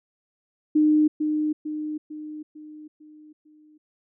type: tone with echo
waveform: sine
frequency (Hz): 304.8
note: D#4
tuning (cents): -36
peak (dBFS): -15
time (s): 0.75-1.08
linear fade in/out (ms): 10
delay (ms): 450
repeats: 6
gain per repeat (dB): -6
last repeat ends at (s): 3.78
effects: none